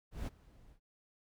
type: noise with ADSR envelope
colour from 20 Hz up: brown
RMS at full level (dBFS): -37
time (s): 0.11-0.8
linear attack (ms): 160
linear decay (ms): 24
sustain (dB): -23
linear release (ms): 86
effects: none